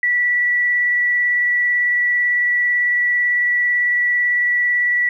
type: tone with vibrato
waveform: sine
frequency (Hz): 1953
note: B6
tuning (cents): -20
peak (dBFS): -14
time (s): 0.03-5.09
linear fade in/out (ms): 2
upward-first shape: sine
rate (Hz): 18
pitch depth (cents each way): 8
effects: 9-bit

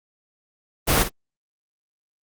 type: noise with echo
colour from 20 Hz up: pink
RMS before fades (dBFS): -18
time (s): 0.87-1.04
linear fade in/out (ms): 20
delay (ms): 54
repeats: 1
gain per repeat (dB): -10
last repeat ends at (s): 1.094
effects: Opus 24 kbps

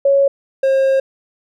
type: tone pair in turn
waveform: sine / triangle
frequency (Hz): 554.4 / 536.4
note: C#5 / C5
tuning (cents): 0 / +43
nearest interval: minor second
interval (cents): 57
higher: first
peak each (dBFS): -9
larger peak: neither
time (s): 0.05-0.28 / 0.63-1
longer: second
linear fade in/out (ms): 5
effects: none

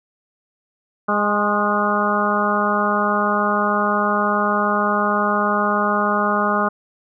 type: harmonic tone with a mistuned harmonic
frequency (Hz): 206.4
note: G#3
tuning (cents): -10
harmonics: 1 / 2 / 3 / 4 / 5 / 6 / 7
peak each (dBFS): -23 / -26 / -24 / -25 / -24 / -21 / -25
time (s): 1.08-6.69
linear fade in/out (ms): 10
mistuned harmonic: 5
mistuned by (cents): +38
effects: none

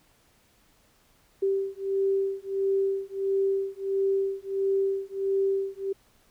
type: beating tone pair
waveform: sine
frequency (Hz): 389.4 / 390.9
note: G4 / G4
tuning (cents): -12 / -5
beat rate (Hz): 1.5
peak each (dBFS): -27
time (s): 1.42-5.93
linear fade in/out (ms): 10
effects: pink hiss -63 dBFS RMS until 6.3 s

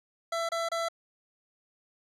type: tone bursts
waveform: 25% pulse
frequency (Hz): 668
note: E5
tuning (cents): +23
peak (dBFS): -25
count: 3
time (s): 0.32-0.886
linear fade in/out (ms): 5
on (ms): 170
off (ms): 28
effects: low-pass 8000 Hz 12 dB/octave

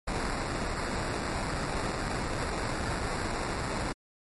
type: noise with sample-and-hold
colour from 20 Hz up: pink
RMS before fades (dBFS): -32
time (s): 0.07-3.93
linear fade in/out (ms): 10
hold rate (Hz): 3150
effects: MP3 48 kbps

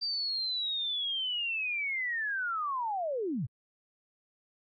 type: linear sweep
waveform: sine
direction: down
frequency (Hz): 4699 to 96.2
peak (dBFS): -30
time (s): 0.01-3.47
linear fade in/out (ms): 20
effects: AAC 64 kbps

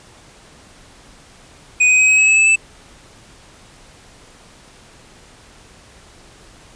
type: tone with pitch steps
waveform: square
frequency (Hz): 2489 / 2509 / 2530 / 2550 / 2571 / 2592 / 2613 / 2634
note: D#7 / D#7 / D#7 / D#7 / E7 / E7 / E7 / E7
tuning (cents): 0 / +14 / +28 / +42 / -44 / -30 / -16 / -2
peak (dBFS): -10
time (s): 1.8-2.56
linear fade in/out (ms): 10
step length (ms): 95
effects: pink hiss -45 dBFS RMS until 6.75 s + resampled to 22050 Hz

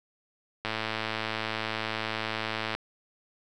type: click train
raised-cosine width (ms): 0.3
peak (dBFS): -14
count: 232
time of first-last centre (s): 0.65-2.75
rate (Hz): 110
effects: none

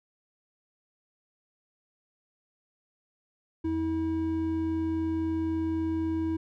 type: tone pair together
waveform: triangle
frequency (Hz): 86.13 / 322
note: F2 / E4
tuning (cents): -23 / -41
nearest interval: octave + major seventh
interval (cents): 2282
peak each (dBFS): -33 / -25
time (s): 3.64-6.37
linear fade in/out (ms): 10
effects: none

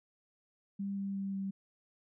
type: tone with pitch steps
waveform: sine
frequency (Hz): 198.3 / 197.04 / 195.8 / 194.56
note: G3 / G3 / G3 / G3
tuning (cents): +20 / +9 / -2 / -13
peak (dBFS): -34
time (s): 0.79-1.51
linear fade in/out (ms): 10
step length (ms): 180
effects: none

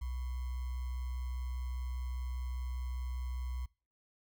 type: tone with sample-and-hold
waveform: sine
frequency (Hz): 62.5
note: B1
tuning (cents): +21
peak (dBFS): -35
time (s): 0.01-3.66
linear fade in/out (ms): 10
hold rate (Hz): 1050
effects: noise-tail reverb RT60 0.4 s tail -25 dB re dry

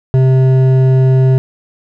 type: tone with hard clipping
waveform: sine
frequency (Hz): 130.81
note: C3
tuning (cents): 0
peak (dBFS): -8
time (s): 0.14-1.38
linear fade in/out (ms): 0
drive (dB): 9
effects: none

